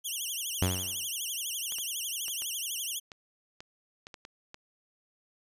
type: tone with vibrato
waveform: 10% pulse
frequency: 3049 Hz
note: G7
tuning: 49 cents flat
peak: -25 dBFS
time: 0.04-3 s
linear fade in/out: 20 ms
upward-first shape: triangle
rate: 12 Hz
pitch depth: 230 cents each way
type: tone with exponential decay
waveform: sawtooth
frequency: 92 Hz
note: F#2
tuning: 9 cents flat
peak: -19 dBFS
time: 0.62-1.08 s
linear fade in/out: 0 ms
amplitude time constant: 98 ms
type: clicks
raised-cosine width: 0.2 ms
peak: -27 dBFS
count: 10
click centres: 1.722 / 1.785 / 2.282 / 2.421 / 3.118 / 3.605 / 4.069 / 4.142 / 4.251 / 4.544 s
effects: resampled to 32000 Hz